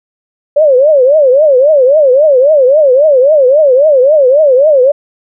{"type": "tone with vibrato", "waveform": "sine", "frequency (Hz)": 560, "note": "C#5", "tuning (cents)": 18, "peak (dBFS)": -3, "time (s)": [0.56, 4.92], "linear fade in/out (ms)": 10, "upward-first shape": "triangle", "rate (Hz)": 3.7, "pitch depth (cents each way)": 240, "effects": []}